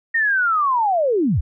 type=linear sweep; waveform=sine; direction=down; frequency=1864.7 to 51.2 Hz; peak=-15 dBFS; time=0.14-1.41 s; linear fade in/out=10 ms; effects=none